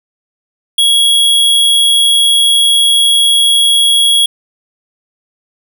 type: tone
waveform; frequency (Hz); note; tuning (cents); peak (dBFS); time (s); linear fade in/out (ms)
square; 3322; G#7; 0; -7; 0.78-4.26; 5
effects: none